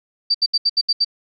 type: tone bursts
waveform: sine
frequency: 4648 Hz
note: D8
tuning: 19 cents flat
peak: -13 dBFS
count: 7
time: 0.3-1.047 s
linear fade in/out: 10 ms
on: 45 ms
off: 72 ms
effects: none